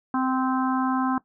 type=harmonic tone; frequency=260 Hz; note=C4; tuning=11 cents flat; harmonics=1 / 3 / 4 / 5 / 6; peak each=-23 / -29 / -29 / -32 / -37 dBFS; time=0.14-1.18 s; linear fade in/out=2 ms; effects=noise-tail reverb RT60 0.1 s tail -18 dB re dry